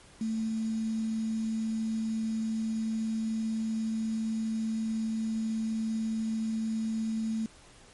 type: tone with quantisation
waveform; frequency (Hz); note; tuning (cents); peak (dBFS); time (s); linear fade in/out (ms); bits
sine; 221.7; A3; +13; -28; 0.21-7.46; 2; 8
effects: pink hiss -55 dBFS RMS until 7.93 s + MP3 48 kbps